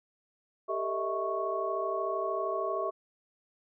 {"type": "tone cluster", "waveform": "sine", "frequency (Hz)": [393, 449.9, 620, 653, 1106], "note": ["G4", "A4", "D#5", "E5", "C#6"], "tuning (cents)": [4, 39, -6, -17, -4], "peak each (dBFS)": [-35, -39, -39, -34, -34], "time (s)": [0.68, 2.91], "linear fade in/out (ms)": 20, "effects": []}